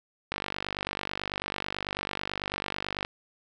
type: click train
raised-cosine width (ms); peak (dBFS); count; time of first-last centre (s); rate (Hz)
0.3; -14; 135; 0.32-3.049; 49.1
effects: none